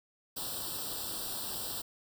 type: noise with comb filter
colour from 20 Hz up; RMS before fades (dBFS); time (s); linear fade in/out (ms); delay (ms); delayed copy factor
white; -38; 0.36-1.82; 10; 0.23; +1
effects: none